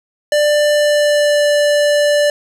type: tone with pitch glide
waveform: square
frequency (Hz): 592 to 586.6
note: D5 to D5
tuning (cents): +14 to -2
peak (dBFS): -11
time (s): 0.32-2.3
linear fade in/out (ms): 2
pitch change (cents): -16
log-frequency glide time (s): 0.72-1.47
effects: low-pass 10000 Hz 12 dB/octave + 8-bit